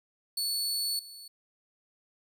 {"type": "tone with level steps", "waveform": "sawtooth", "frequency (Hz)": 4435, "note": "C#8", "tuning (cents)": 0, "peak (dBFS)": [-26, -42], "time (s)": [0.37, 1.28], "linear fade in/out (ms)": 5, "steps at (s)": 0.99, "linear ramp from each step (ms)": 2, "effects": []}